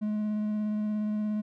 triangle tone with vibrato, 211.8 Hz, G#3, 34 cents sharp, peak -25 dBFS, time 0.01-1.42 s, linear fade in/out 20 ms, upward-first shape square, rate 17 Hz, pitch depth 9 cents each way, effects none

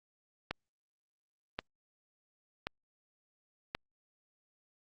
click train, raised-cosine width 0.3 ms, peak -18 dBFS, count 4, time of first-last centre 0.51-3.75 s, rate 0.926 Hz, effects Opus 48 kbps

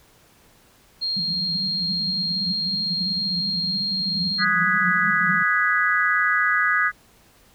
sine tone, 4227 Hz, C8, 17 cents sharp, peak -22 dBFS, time 1.01-4.45 s, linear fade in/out 20 ms
pink band-pass noise, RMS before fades -32 dBFS, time 1.16-5.43 s, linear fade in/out 5 ms, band 170 to 200 Hz, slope 96 dB/octave
sine chord, G# minor seventh, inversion second, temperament equal, 1244.5 / 1480 / 1661.2 / 1975.5 Hz, D#6 / F#6 / G#6 / B6, 0 / 0 / 0 / 0 cents, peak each -23 / -24 / -21 / -24 dBFS, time 4.38-6.92 s, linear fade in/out 50 ms
effects pink hiss -55 dBFS RMS until 7.54 s

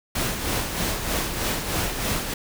pink noise with tremolo, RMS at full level -24 dBFS, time 0.15-2.34 s, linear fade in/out 5 ms, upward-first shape sine, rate 3.2 Hz, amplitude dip 50%, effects none

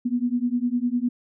sine beating tone pair, 238.9 / 248.8 Hz, A#3 / B3, +43 / +13 cents, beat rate 9.9 Hz, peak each -24 dBFS, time 0.05-1.09 s, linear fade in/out 10 ms, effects none

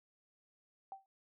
sine tone with exponential decay, 776 Hz, G5, 18 cents flat, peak -40 dBFS, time 0.92-1.06 s, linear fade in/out 1 ms, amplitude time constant 30 ms, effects none

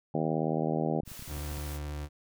harmonic tone, 79 Hz, D#2, 27 cents sharp, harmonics 2 / 3 / 4 / 5 / 6 / 7 / 8 / 9 / 10, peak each -32 / -34 / -35 / -36 / -37 / -37 / -38 / -39 / -39 dBFS, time 0.14-1.01 s, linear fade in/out 5 ms
clicks, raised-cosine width 5 ms, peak -34 dBFS, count 10, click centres 1.034 / 1.077 / 1.117 / 1.194 / 1.224 / 1.278 / 1.318 / 1.373 / 1.519 / 1.578 s
white noise, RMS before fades -46 dBFS, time 1.05-1.8 s, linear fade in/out 50 ms
35% pulse tone, 73.8 Hz, D2, 9 cents sharp, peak -33 dBFS, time 1.27-2.09 s, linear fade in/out 50 ms
effects none

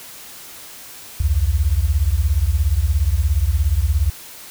sine beating tone pair, 64.7 / 81.7 Hz, C2 / E2, -19 / -15 cents, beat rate 17 Hz, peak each -17 dBFS, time 1.2-4.1 s, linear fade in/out 5 ms, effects white hiss -38 dBFS RMS until 4.5 s

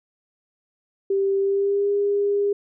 sine tone with pitch glide, 392 to 405.1 Hz, G4 to G#4, 0 to -43 cents, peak -18 dBFS, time 1.1-2.53 s, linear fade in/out 5 ms, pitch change +57 cents, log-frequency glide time 1.39-1.91 s, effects none

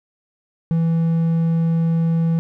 triangle tone, 165 Hz, E3, 2 cents sharp, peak -13 dBFS, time 0.71-2.39 s, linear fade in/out 0 ms, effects none

